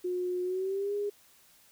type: tone with pitch glide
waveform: sine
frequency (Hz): 360.7 to 409.6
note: F#4 to G#4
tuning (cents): -44 to -24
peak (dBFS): -29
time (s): 0.04-1.1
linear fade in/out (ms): 10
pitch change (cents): +220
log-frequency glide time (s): 0.43-0.94
effects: white hiss -61 dBFS RMS until 1.71 s